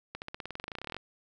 accelerating click train, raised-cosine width 0.3 ms, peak -22 dBFS, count 21, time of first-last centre 0.15-0.966 s, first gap 69 ms, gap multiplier 0.94, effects none

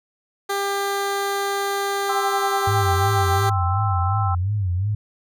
15% pulse tone with pitch glide, 398.4 to 395.4 Hz, G4 to G4, +28 to +15 cents, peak -15 dBFS, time 0.49-3.5 s, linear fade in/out 10 ms, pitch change -13 cents, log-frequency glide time 1.98-3.04 s
sine chord, C major, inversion second, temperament equal, 784 / 1046.5 / 1318.5 Hz, G5 / C6 / E6, 0 / 0 / 0 cents, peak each -25 / -29 / -26 dBFS, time 2.09-4.35 s, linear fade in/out 5 ms
sine tone with vibrato, 96.5 Hz, G2, 27 cents flat, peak -19 dBFS, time 2.67-4.95 s, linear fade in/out 5 ms, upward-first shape sine, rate 2.8 Hz, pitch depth 160 cents each way
effects none

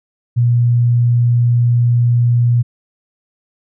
sine tone, 120 Hz, B2, 49 cents flat, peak -9 dBFS, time 0.36-2.63 s, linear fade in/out 20 ms, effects none

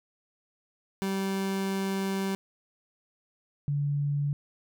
30% pulse / sine tone pair in turn, 193.8 / 143.85 Hz, G3 / D3, -20 / -36 cents, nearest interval perfect fourth, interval 516 cents, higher first, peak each -25 dBFS, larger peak neither, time 1.02-2.35 / 3.68-4.33 s, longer first, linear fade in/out 0 ms, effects none

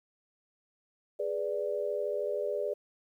sine chord, G# diminished, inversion none, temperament equal, 415.3 / 493.9 / 587.3 Hz, G#4 / B4 / D5, 0 / 0 / 0 cents, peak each -34 / -36 / -33 dBFS, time 1.19-2.74 s, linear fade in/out 10 ms, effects 11-bit

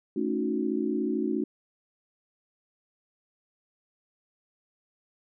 sine chord, D# half-diminished seventh, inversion second, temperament equal with one note detuned, 220 / 277.2 / 311.1 / 366.6 Hz, A3 / C#4 / D#4 / F#4, 0 / 0 / 0 / -16 cents, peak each -31 dBFS, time 0.16-1.44 s, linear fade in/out 5 ms, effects none

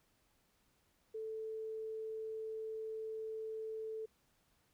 sine tone, 440 Hz, A4, in tune, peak -40 dBFS, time 1.14-4.06 s, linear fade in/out 10 ms, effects pink hiss -75 dBFS RMS until 4.73 s

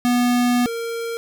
square tone pair in turn, 244.3 / 462.4 Hz, B3 / A#4, -19 / -14 cents, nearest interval major seventh, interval 1105 cents, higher second, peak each -16 / -25 dBFS, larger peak first, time 0.05-0.66 / 0.66-1.17 s, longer first, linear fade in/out 0 ms, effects none

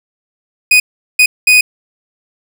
40% pulse tone bursts at uneven times, 2489 Hz, D#7, in tune, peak -4 dBFS, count 3, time 0.71-0.8 / 1.19-1.26 / 1.47-1.61 s, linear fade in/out 5 ms, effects none

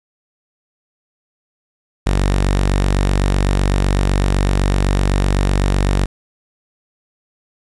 sawtooth tone, 47.91 Hz, G1, 39 cents flat, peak -9 dBFS, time 2.06-6.06 s, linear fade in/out 10 ms, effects resampled to 24000 Hz + 7-bit

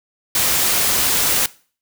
white noise, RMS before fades -17 dBFS, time 0.35-1.46 s, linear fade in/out 2 ms, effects noise-tail reverb RT60 0.4 s tail -20 dB re dry

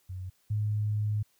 sine tone pair in turn, 92.5 / 105.58 Hz, F#2 / G#2, 0 / +29 cents, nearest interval major second, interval 229 cents, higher second, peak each -35 / -26 dBFS, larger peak second, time 0.09-0.3 / 0.5-1.23 s, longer second, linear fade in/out 10 ms, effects white hiss -69 dBFS RMS until 1.39 s

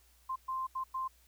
sine tone bursts at uneven times, 1046.5 Hz, C6, in tune, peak -33 dBFS, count 4, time 0.29-0.36 / 0.48-0.67 / 0.75-0.84 / 0.94-1.08 s, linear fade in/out 10 ms, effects added 60 Hz sine -65 dBFS peak until 1.27 s + white hiss -67 dBFS RMS until 1.27 s

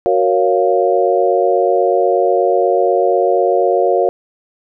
sine chord, Gb major seventh, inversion none, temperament equal, 370 / 466.2 / 554.4 / 698.5 Hz, Gb4 / Bb4 / Db5 / F5, 0 / 0 / 0 / 0 cents, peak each -16 dBFS, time 0.06-4.09 s, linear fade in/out 0 ms, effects none

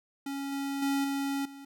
square tone with level steps, 277.2 Hz, C#4, in tune, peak -34 / -32 / -27 / -30 / -45 dBFS, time 0.26-1.65 s, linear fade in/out 5 ms, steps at 0.52 / 0.82 / 1.04 / 1.45 s, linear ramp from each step 5 ms, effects none

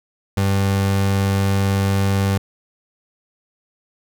30% pulse tone, 98 Hz, G2, in tune, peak -13 dBFS, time 0.37-2.38 s, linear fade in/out 5 ms, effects none

